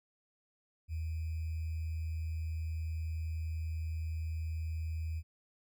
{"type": "tone with sample-and-hold", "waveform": "sine", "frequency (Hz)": 80.3, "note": "E2", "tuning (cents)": -45, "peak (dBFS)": -34, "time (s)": [0.88, 5.23], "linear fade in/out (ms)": 50, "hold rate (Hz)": 2450, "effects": []}